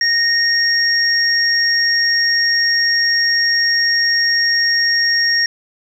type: tone pair together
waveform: sine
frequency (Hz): 1854 / 5564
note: A#6 / F8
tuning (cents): -10 / -7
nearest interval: octave + perfect fifth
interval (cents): 1903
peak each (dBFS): -15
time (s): 0.01-5.46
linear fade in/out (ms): 2
effects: 7-bit